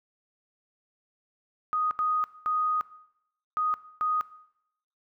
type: tone bursts at uneven times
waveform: sine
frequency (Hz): 1244.5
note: D#6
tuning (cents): 0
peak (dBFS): -24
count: 5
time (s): 1.73-1.91 / 1.99-2.24 / 2.46-2.81 / 3.57-3.74 / 4.01-4.21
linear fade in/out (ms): 0
effects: noise-tail reverb RT60 0.8 s tail -18 dB re dry